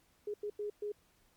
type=tone bursts at uneven times; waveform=sine; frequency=415.3 Hz; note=G#4; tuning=in tune; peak=-35 dBFS; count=4; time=0.27-0.34 / 0.43-0.5 / 0.59-0.7 / 0.82-0.92 s; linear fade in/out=5 ms; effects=pink hiss -70 dBFS RMS until 1.36 s + MP3 96 kbps